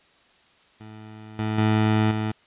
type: tone with level steps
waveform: 20% pulse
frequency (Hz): 108.4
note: A2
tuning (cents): -25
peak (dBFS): -35 / -19 / -13 / -19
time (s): 0.8-2.32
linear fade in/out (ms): 10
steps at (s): 1.39 / 1.58 / 2.11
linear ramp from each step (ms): 2
effects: white hiss -58 dBFS RMS until 2.46 s + resampled to 8000 Hz